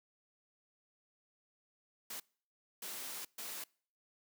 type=noise bursts at uneven times; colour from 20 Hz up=white; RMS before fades=-44 dBFS; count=3; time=2.1-2.2 / 2.82-3.25 / 3.38-3.64 s; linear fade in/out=5 ms; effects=noise-tail reverb RT60 0.5 s tail -26 dB re dry + high-pass 200 Hz 12 dB/octave